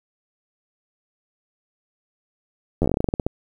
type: slowing click train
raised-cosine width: 2 ms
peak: -7 dBFS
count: 15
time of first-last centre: 2.82-3.266 s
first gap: 11 ms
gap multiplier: 1.15
effects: 8-bit

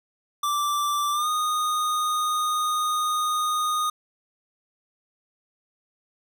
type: tone with pitch glide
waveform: square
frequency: 1172 to 1234.5 Hz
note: D6 to D#6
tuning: -4 to -14 cents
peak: -23 dBFS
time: 0.43-3.9 s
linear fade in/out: 5 ms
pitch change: +90 cents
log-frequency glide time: 1.12-1.28 s
effects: none

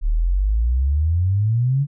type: exponential sweep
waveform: sine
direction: up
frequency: 35.91 to 146.3 Hz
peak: -15 dBFS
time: 0.01-1.87 s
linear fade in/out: 50 ms
effects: none

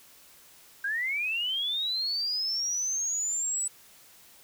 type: linear sweep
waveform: sine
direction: up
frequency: 1568 to 7960 Hz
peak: -27 dBFS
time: 0.84-3.68 s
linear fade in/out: 5 ms
effects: white hiss -55 dBFS RMS until 4.43 s

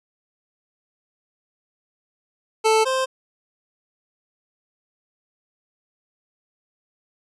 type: tone pair in turn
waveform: 25% pulse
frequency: 440 / 523.3 Hz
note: A4 / C5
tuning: 0 / 0 cents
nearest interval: minor third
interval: 300 cents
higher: second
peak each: -11 / -16 dBFS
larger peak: first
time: 2.64-2.85 / 2.85-3.06 s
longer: neither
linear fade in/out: 20 ms
effects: resampled to 24000 Hz

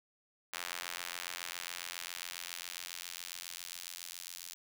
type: tone with high-pass filter sweep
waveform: sawtooth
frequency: 87.31 Hz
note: F2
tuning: in tune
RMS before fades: -44 dBFS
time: 0.53-4.54 s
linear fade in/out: 0 ms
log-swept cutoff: 1500 to 4900 Hz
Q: 0.72
effects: none

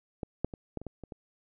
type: clicks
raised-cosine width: 2 ms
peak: -21 / -14 / -27 / -21 / -29 / -24 / -29 / -28 dBFS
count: 8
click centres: 0.232 / 0.446 / 0.538 / 0.773 / 0.816 / 0.867 / 1.037 / 1.122 s
effects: none

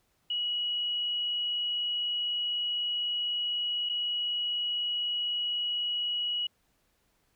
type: tone with dropouts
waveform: sine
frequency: 2916 Hz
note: F#7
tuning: 26 cents flat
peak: -28 dBFS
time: 0.3-6.47 s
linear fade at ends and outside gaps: 5 ms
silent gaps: 3.891-3.895 s
effects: pink hiss -72 dBFS RMS until 7.35 s

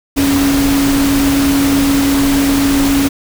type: tone in noise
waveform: sine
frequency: 278 Hz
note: C#4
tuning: 5 cents sharp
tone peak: -10 dBFS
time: 0.16-3.09 s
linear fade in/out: 20 ms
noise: pink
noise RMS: -18 dBFS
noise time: 0.16-3.09 s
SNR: +5 dB
effects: none

